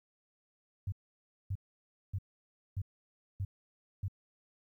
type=tone bursts; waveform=sine; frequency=96.8 Hz; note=G2; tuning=21 cents flat; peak=-32 dBFS; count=6; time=0.87-4.082 s; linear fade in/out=5 ms; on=52 ms; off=580 ms; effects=12-bit